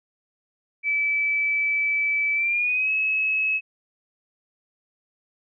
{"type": "tone with pitch glide", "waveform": "sine", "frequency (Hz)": [2307, 2575], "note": ["D7", "E7"], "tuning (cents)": [-31, -41], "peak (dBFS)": -20, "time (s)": [0.83, 3.61], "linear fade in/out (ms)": 50, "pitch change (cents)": 190, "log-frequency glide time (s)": [2.34, 2.91], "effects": []}